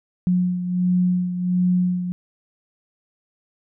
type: beating tone pair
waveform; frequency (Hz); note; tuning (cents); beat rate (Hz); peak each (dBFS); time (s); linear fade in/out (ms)
sine; 180 / 181.4; F#3 / F#3; -47 / -34; 1.4; -18 / -25; 0.27-2.12; 0
effects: none